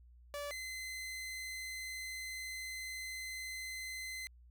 sawtooth tone pair in turn, 578 / 2054 Hz, D5 / C7, -28 / -33 cents, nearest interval octave + minor seventh, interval 2195 cents, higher second, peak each -36 / -38 dBFS, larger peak first, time 0.34-0.51 / 0.51-4.27 s, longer second, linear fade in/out 0 ms, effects added 60 Hz sine -57 dBFS peak until 4.5 s

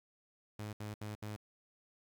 sawtooth tone bursts, 105.7 Hz, G#2, 31 cents sharp, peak -37 dBFS, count 4, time 0.59-1.363 s, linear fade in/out 5 ms, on 140 ms, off 71 ms, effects 11-bit

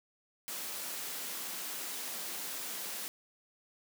white high-pass noise, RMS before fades -40 dBFS, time 0.48-3.08 s, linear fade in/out 0 ms, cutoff 180 Hz, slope 24 dB/octave, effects none

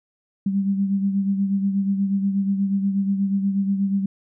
sine beating tone pair, 196 / 204.3 Hz, G3 / G#3, 0 / -28 cents, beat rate 8.3 Hz, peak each -19 / -28 dBFS, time 0.46-4.06 s, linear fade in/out 5 ms, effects none

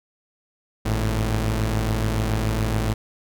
sawtooth tone pair together, 51.47 / 110 Hz, G#1 / A2, -15 / 0 cents, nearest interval octave + minor second, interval 1315 cents, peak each -20 / -19 dBFS, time 0.85-2.94 s, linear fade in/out 10 ms, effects none

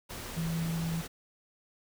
sine tone in noise, 164.9 Hz, E3, 1 cent sharp, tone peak -30 dBFS, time 0.36-1.02 s, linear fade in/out 20 ms, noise pink, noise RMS -41 dBFS, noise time 0.09-1.08 s, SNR +8 dB, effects none

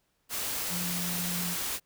sine tone in noise, 176 Hz, F3, 14 cents sharp, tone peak -34 dBFS, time 0.69-1.57 s, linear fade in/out 50 ms, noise white, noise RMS -33 dBFS, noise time 0.29-1.8 s, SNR -4 dB, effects pink hiss -74 dBFS RMS until 1.85 s

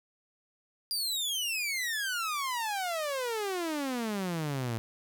sawtooth exponential sweep, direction down, 4860 to 110 Hz, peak -27 dBFS, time 0.91-4.78 s, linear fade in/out 0 ms, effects none

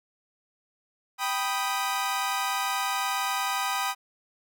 sawtooth chord, G augmented, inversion none, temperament equal, 784 / 987.8 / 1244.5 Hz, G5 / B5 / D#6, 0 / 0 / 0 cents, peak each -27 dBFS, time 1.18-3.95 s, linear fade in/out 50 ms, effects none

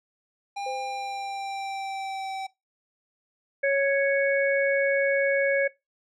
square tone with pitch glide, 802 to 770.7 Hz, G5 to G5, +39 to -30 cents, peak -31 dBFS, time 0.56-2.47 s, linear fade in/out 10 ms, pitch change -69 cents, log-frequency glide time 0.69-2.32 s
sine tone with exponential decay, 517 Hz, C5, 21 cents flat, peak -31 dBFS, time 0.66-1.72 s, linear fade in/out 5 ms, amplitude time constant 230 ms
harmonic tone, 554.4 Hz, C#5, in tune, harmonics 1 / 3 / 4, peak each -22 / -27 / -28 dBFS, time 3.63-5.68 s, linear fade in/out 10 ms
effects noise-tail reverb RT60 0.2 s tail -20 dB re dry + low-pass 6000 Hz 12 dB/octave

